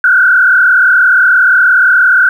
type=tone with frequency modulation; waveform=sine; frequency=1480 Hz; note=F#6; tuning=in tune; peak=-4 dBFS; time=0.04-2.29 s; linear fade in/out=2 ms; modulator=37 Hz; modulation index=1.9; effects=7-bit